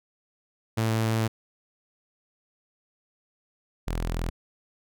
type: tone pair in turn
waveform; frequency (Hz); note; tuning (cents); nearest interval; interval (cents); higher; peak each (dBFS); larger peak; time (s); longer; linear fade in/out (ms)
sawtooth; 111.7 / 41.84; A2 / E1; +27 / +27; octave + perfect fourth; 1700; first; -19 / -23; first; 0.77-1.28 / 3.87-4.3; first; 10
effects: none